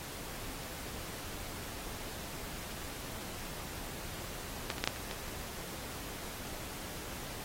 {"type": "clicks", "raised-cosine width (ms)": 0.2, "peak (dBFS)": [-16, -22, -11, -9, -25, -21, -29], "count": 7, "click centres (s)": [4.702, 4.782, 4.84, 4.875, 4.961, 5.112, 5.281], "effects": ["pink hiss -44 dBFS RMS until 7.44 s", "AAC 48 kbps"]}